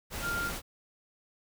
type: tone in noise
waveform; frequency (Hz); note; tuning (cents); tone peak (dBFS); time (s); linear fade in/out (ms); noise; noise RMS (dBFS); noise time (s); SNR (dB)
sine; 1396.9; F6; 0; -31; 0.21-0.52; 50; pink; -37; 0.1-0.62; +3
effects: none